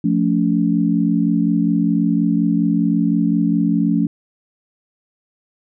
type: chord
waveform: sine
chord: F augmented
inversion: none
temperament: equal with one note detuned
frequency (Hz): 174.61 / 220 / 284.3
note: F3 / A3 / C#4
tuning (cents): 0 / 0 / +44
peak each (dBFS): -18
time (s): 0.04-4.07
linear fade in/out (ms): 5
effects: none